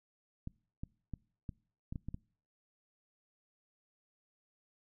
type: clicks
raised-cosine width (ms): 5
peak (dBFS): -28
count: 8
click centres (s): 0.474 / 0.835 / 1.137 / 1.492 / 1.925 / 1.958 / 2.086 / 2.144
effects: noise-tail reverb RT60 0.5 s tail -25 dB re dry